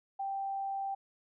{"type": "tone", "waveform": "sine", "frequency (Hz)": 784, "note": "G5", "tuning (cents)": 0, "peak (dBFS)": -33, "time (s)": [0.19, 0.95], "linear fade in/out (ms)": 10, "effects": []}